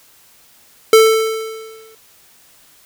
square tone with exponential decay, 442.7 Hz, A4, 11 cents sharp, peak -4 dBFS, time 0.93-1.95 s, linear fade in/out 2 ms, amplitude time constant 220 ms, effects white hiss -49 dBFS RMS until 2.85 s

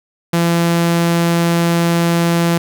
sawtooth tone, 169.6 Hz, E3, 50 cents sharp, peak -8 dBFS, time 0.33-2.58 s, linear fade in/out 5 ms, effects none

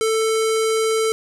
square tone with low-pass filter, 442.8 Hz, A4, 11 cents sharp, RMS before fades -19 dBFS, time 0.01-1.12 s, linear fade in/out 0 ms, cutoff 9300 Hz, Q 2, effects none

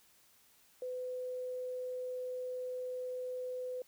sine tone, 504 Hz, B4, 35 cents sharp, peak -37 dBFS, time 0.82-3.82 s, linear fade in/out 2 ms, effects white hiss -66 dBFS RMS until 3.87 s

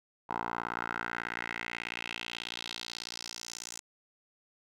10% pulse tone with band-pass filter sweep, 58.27 Hz, A#1, in tune, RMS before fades -39 dBFS, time 0.29-3.8 s, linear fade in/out 10 ms, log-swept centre 980 to 7000 Hz, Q 2.8, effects none

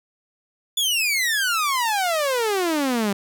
sawtooth exponential sweep, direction down, 3500 to 193.3 Hz, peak -16 dBFS, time 0.77-3.13 s, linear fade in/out 5 ms, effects none

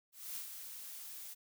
blue noise with ADSR envelope, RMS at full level -42 dBFS, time 0.12-1.35 s, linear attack 240 ms, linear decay 99 ms, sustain -6 dB, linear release 24 ms, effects none

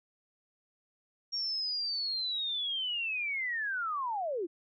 sine linear sweep, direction down, 5588 to 311.5 Hz, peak -31 dBFS, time 1.32-4.47 s, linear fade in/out 20 ms, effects none

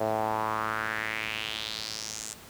sawtooth tone with band-pass filter sweep, 109.3 Hz, A2, 11 cents flat, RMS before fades -32 dBFS, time 0-2.34 s, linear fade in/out 10 ms, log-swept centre 620 to 7800 Hz, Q 3.3, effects pink hiss -48 dBFS RMS until 2.49 s + high-pass 60 Hz 12 dB/octave

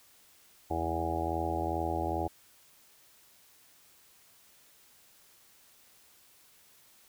harmonic tone with a mistuned harmonic, 82.41 Hz, E2, in tune, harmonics 1 / 2 / 3 / 4 / 5 / 6 / 7 / 8 / 9 / 10, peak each -36 / -46 / -45 / -36 / -40 / -45 / -40 / -42 / -36 / -37 dBFS, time 0.7-2.28 s, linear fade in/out 10 ms, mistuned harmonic 2, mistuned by +18 cents, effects white hiss -61 dBFS RMS until 7.08 s

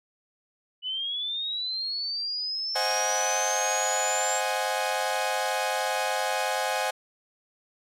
sine linear sweep, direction up, 2960 to 7459 Hz, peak -28 dBFS, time 0.82-4.42 s, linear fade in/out 50 ms
sawtooth chord, Ab dominant seventh, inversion first, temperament equal, 523.3 / 622.3 / 740 / 830.6 Hz, C5 / Eb5 / Gb5 / Ab5, 0 / 0 / 0 / 0 cents, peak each -28 / -29 / -27 / -26 dBFS, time 2.75-6.91 s, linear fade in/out 10 ms
effects low-pass 12000 Hz 12 dB/octave

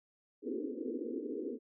pink band-pass noise, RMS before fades -39 dBFS, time 0.42-1.59 s, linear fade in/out 50 ms, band 240 to 480 Hz, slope 96 dB/octave, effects none

